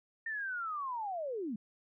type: linear sweep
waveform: sine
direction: down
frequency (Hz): 1825 to 196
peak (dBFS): -35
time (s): 0.26-1.56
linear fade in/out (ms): 5
effects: none